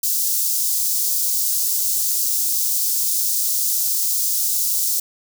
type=high-pass noise; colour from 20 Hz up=white; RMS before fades=-20 dBFS; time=0.03-5 s; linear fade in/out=5 ms; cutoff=5100 Hz; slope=24 dB/octave; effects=none